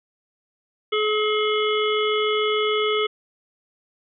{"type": "harmonic tone with a mistuned harmonic", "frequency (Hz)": 426.6, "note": "G#4", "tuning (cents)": 46, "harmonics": [1, 3, 5, 7, 8], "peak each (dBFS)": [-21, -26, -28, -29, -30], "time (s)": [0.92, 3.07], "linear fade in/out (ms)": 10, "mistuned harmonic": 8, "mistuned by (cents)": -27, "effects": []}